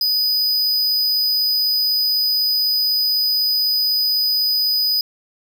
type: tone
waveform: square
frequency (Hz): 4978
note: D#8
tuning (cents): 0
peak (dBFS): -16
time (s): 0.01-5.01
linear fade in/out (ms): 2
effects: none